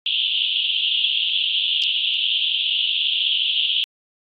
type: band-pass noise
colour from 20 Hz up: white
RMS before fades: -21 dBFS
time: 0.06-3.84 s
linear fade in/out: 0 ms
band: 2800 to 3500 Hz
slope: 96 dB/octave
effects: AAC 48 kbps